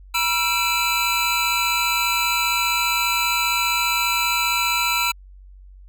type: tone cluster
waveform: square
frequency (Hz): 965 / 1351 / 2355 / 2612 / 3998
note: B5 / E6 / D7 / E7 / B7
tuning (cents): -40 / +42 / +4 / -17 / +20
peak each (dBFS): -26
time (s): 0.14-5.12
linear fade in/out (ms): 10
effects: added 47 Hz sine -41 dBFS peak until 5.88 s